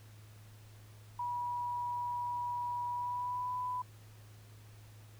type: tone with pitch glide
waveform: sine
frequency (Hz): 970 to 996.1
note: B5 to B5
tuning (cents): -31 to +15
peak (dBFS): -34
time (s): 1.19-3.82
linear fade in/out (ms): 5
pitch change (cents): +46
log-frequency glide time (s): 2.88-3.54
effects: added 106 Hz sine -53 dBFS peak until 5.19 s + pink hiss -62 dBFS RMS until 5.19 s